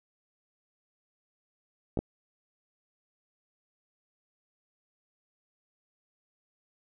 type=clicks; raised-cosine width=2 ms; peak=-16 dBFS; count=2; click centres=1.973 / 1.99 s; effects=none